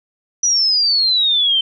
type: exponential sweep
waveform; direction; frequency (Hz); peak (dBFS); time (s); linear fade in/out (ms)
sine; down; 5920 to 3080; -12; 0.43-1.61; 5
effects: none